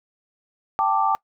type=chord; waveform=sine; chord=G suspended second; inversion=none; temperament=just; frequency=784 / 882 / 1176 Hz; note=G5 / A5 / D6; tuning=0 / +4 / +2 cents; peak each=-22 dBFS; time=0.79-1.15 s; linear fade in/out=0 ms; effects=noise-tail reverb RT60 0.1 s tail -23 dB re dry